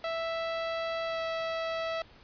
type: tone with pitch glide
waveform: sawtooth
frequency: 659.3 to 654.7 Hz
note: E5 to E5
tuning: 0 to -12 cents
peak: -27 dBFS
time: 0.04-2.02 s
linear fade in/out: 2 ms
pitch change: -12 cents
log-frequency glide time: 1.06-1.2 s
effects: pink hiss -56 dBFS RMS until 2.23 s + resampled to 11025 Hz